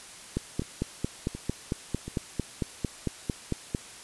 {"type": "two click trains", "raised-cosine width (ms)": 3, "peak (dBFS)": [-23, -14], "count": [3, 16], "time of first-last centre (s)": [[0.62, 2.08], [0.37, 3.748]], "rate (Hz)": [1.37, 4.44], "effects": ["white hiss -46 dBFS RMS until 4.03 s", "resampled to 24000 Hz"]}